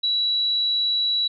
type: tone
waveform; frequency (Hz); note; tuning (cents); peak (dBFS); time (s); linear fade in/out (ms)
sine; 3919; B7; -14; -19; 0.03-1.28; 10
effects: none